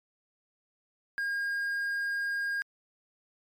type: tone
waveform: triangle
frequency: 1621 Hz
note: G#6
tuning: 42 cents flat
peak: -27 dBFS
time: 1.18-2.62 s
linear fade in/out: 0 ms
effects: MP3 96 kbps